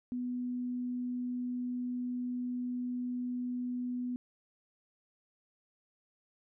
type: tone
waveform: sine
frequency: 247.4 Hz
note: B3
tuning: 3 cents sharp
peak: -33 dBFS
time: 0.12-4.16 s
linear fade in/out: 0 ms
effects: none